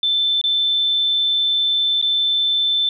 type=tone with dropouts; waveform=sine; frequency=3535 Hz; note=A7; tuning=7 cents sharp; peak=-15 dBFS; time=0.03-2.89 s; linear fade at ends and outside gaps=2 ms; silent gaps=0.414-0.439 / 2.015-2.025 s; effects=none